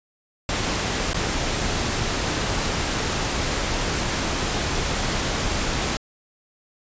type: noise with dropouts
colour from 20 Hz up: pink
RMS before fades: -24 dBFS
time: 0.49-5.97 s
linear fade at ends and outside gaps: 1 ms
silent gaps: 1.133-1.144 s
effects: resampled to 16000 Hz